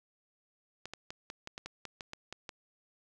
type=clicks; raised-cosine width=0.2 ms; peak=-24 dBFS; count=12; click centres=0.856 / 0.936 / 1.105 / 1.301 / 1.474 / 1.579 / 1.66 / 1.853 / 2.008 / 2.134 / 2.326 / 2.492 s; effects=none